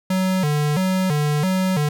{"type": "tone with vibrato", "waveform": "square", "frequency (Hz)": 166.7, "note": "E3", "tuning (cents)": 20, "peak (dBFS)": -18, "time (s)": [0.1, 1.89], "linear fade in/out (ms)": 5, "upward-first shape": "square", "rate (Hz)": 1.5, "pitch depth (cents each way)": 200, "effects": []}